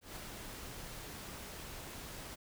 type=noise with ADSR envelope; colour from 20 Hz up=pink; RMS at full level=-45 dBFS; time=0.01-2.36 s; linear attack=150 ms; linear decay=10 ms; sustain=-2 dB; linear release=22 ms; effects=none